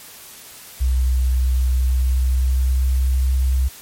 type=tone with pitch glide; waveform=sine; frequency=63.4 to 64.96 Hz; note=B1 to C2; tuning=+46 to -12 cents; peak=-14 dBFS; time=0.8-3.69 s; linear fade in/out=20 ms; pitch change=+42 cents; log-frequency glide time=1.65-3.37 s; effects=white hiss -40 dBFS RMS until 3.81 s + MP3 64 kbps